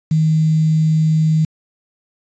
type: tone with quantisation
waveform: sine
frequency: 157.5 Hz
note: D#3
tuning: 21 cents sharp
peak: -11 dBFS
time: 0.11-1.45 s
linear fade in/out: 5 ms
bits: 6
effects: resampled to 16000 Hz